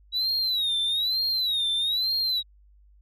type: tone with vibrato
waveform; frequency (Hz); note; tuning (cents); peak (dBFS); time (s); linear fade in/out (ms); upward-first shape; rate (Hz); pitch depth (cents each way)
sine; 3875; B7; -34; -20; 0.12-2.43; 50; sine; 1.1; 150
effects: tanh soft clip ceiling -22 dBFS + added 50 Hz sine -53 dBFS peak until 3.01 s